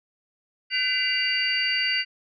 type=tone cluster; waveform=sine; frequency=1520 / 2014 / 2346 / 2801 / 4627 Hz; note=F#6 / B6 / D7 / F7 / D8; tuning=+46 / +33 / -2 / +4 / -27 cents; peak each=-32 / -27 / -33 / -26 / -27 dBFS; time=0.7-2.05 s; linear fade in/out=50 ms; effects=none